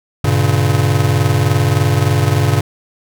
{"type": "chord", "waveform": "square", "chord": "G diminished", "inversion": "none", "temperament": "just", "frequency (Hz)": [98, 117.6, 141.12], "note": ["G2", "Bb2", "Db3"], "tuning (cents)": [0, 16, 31], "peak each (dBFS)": [-16, -17, -16], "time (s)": [0.24, 2.61], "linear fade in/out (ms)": 5, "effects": []}